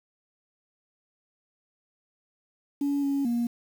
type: tone with pitch steps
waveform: sine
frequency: 283.2 / 278.7 / 237 Hz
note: C#4 / C#4 / A#3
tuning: +37 / +9 / +29 cents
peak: -22 dBFS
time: 2.81-3.47 s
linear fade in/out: 5 ms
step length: 220 ms
effects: tanh soft clip ceiling -21 dBFS + 8-bit